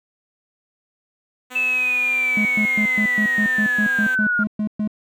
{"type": "tone", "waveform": "5% pulse", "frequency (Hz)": 252.1, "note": "B3", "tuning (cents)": 36, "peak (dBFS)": -22, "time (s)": [1.5, 4.16], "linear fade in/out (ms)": 20}
{"type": "linear sweep", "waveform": "sine", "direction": "down", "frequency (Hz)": [2637, 1406], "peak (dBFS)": -17, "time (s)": [1.55, 4.44], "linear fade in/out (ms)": 10}
{"type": "tone bursts", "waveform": "triangle", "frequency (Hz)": 212, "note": "G#3", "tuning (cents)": 36, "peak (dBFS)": -17, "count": 13, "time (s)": [2.37, 4.876], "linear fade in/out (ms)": 2, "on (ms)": 82, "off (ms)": 120}
{"effects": []}